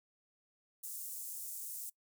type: high-pass noise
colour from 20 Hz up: pink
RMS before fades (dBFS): -44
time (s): 0.83-1.9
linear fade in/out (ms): 10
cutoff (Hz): 7900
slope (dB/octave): 24
effects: noise-tail reverb RT60 0.1 s tail -22 dB re dry